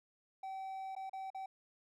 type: tone with dropouts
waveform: triangle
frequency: 768 Hz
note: G5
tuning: 36 cents flat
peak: -39 dBFS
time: 0.43-1.46 s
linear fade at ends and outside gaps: 5 ms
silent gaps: 0.952-0.963 / 1.096-1.131 / 1.303-1.346 s
effects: none